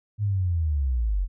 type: linear sweep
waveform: sine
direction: down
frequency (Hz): 106.7 to 42.28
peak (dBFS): -21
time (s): 0.18-1.28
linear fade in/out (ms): 50
effects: none